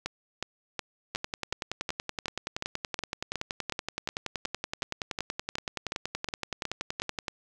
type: two click trains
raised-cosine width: 0.2 ms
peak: -14 / -14 dBFS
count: 66 / 20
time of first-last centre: 1.15-7.282 / 0.06-7.02 s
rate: 10.6 / 2.73 Hz
effects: none